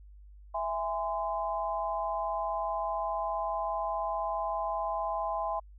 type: chord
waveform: sine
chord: E augmented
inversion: none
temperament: just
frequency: 659.3 / 824.1 / 1030.1 Hz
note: E5 / G#5 / B#5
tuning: 0 / -14 / -27 cents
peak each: -34 dBFS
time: 0.54-5.6 s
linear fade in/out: 10 ms
effects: added 50 Hz sine -49 dBFS peak until 5.78 s